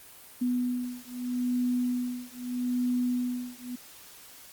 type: beating tone pair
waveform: sine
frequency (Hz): 246.9 / 247.69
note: B3 / B3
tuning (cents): 0 / +5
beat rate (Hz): 0.79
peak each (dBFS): -30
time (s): 0.41-3.76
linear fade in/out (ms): 10
effects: white hiss -50 dBFS RMS until 4.52 s + Opus 32 kbps